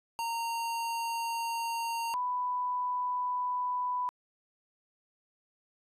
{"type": "tone pair in turn", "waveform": ["square", "sine"], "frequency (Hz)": [924, 992.9], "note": ["A#5", "B5"], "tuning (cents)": [-16, 9], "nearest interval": "minor second", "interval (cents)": 125, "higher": "second", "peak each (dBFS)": [-32, -29], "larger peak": "second", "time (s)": [[0.19, 2.14], [2.14, 4.09]], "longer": "neither", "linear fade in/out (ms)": 0, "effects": ["resampled to 32000 Hz"]}